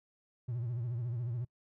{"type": "tone with vibrato", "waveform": "triangle", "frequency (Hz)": 119.4, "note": "A#2", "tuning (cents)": 42, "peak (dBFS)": -31, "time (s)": [0.48, 1.45], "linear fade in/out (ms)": 10, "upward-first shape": "triangle", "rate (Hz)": 14, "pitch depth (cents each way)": 130, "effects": ["noise-tail reverb RT60 0.1 s tail -25 dB re dry", "tanh soft clip ceiling -27 dBFS"]}